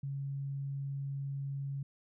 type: tone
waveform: sine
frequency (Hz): 138.59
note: C#3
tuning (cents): 0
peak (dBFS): -35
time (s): 0.03-1.83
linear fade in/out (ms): 5
effects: none